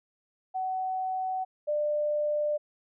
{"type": "tone pair in turn", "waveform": "sine", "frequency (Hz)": [751, 596.1], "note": ["F#5", "D5"], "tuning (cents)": [26, 26], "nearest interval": "major third", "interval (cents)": 400, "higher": "first", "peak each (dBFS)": [-28, -25], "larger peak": "second", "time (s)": [[0.54, 1.45], [1.67, 2.58]], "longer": "neither", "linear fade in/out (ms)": 20, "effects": []}